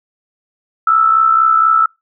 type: tone with amplitude modulation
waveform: sine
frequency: 1318.5 Hz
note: E6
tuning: in tune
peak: -5 dBFS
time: 0.87-1.86 s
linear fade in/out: 5 ms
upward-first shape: sine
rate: 64.2 Hz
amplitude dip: 60%
effects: noise-tail reverb RT60 0.2 s tail -26 dB re dry